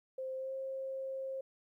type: tone with pitch glide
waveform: sine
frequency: 523.3 to 532.8 Hz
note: C5 to C5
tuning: 0 to +31 cents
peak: -37 dBFS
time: 0.18-1.41 s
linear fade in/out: 5 ms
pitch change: +31 cents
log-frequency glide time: 0.36-0.53 s
effects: 13-bit